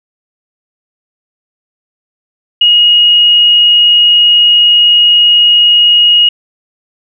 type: tone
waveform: sine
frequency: 2881 Hz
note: F#7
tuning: 47 cents flat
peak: -3 dBFS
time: 2.61-6.29 s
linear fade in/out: 5 ms
effects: none